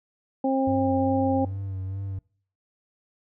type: harmonic tone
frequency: 266.9 Hz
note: C4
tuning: 35 cents sharp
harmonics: 1 / 2 / 3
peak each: -23 / -26 / -28 dBFS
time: 0.44-1.45 s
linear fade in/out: 5 ms
type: tone with vibrato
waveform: triangle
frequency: 96.3 Hz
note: G2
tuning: 30 cents flat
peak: -27 dBFS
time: 0.67-2.19 s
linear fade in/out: 5 ms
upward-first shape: sine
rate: 2.4 Hz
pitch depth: 38 cents each way
effects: noise-tail reverb RT60 0.5 s tail -24 dB re dry